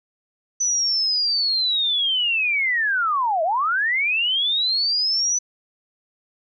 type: linear two-way sweep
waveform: sine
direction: down then up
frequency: 6020 to 617 to 6020 Hz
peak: -18 dBFS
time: 0.6-5.39 s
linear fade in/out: 10 ms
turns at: 3.43 s
effects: none